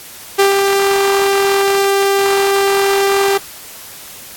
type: tone with ADSR envelope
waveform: sawtooth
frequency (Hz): 395.1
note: G4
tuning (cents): +14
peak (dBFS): -3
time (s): 0.38-3.38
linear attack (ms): 17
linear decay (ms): 130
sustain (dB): -4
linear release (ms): 10
effects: white hiss -34 dBFS RMS until 4.36 s + AAC 64 kbps